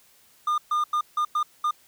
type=tone bursts at uneven times; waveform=triangle; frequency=1212 Hz; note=D#6; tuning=46 cents flat; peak=-19 dBFS; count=6; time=0.47-0.58 / 0.71-0.84 / 0.93-1.01 / 1.17-1.25 / 1.35-1.43 / 1.64-1.71 s; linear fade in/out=5 ms; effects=white hiss -58 dBFS RMS until 1.87 s